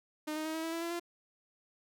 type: tone with pitch steps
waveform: sawtooth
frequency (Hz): 305.9 / 311.1 / 316.3 / 321.7 / 327.1 / 332.6 / 338.2 / 344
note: D#4 / D#4 / D#4 / E4 / E4 / E4 / E4 / F4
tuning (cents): -29 / 0 / +29 / -42 / -13 / +16 / +44 / -26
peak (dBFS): -31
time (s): 0.27-0.998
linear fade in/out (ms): 10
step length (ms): 91
effects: none